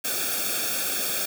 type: noise with comb filter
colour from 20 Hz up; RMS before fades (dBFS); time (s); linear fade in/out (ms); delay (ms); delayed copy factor
white; -27; 0.04-1.26; 10; 1; -0.85
effects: none